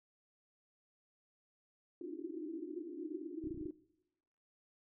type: band-pass noise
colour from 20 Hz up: white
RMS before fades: -44 dBFS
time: 2.01-3.71 s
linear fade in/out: 2 ms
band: 290 to 360 Hz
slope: 96 dB/octave
type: clicks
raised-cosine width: 5 ms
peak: -39 dBFS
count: 7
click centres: 3.441 / 3.472 / 3.508 / 3.544 / 3.575 / 3.612 / 3.656 s
effects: noise-tail reverb RT60 1.0 s tail -21 dB re dry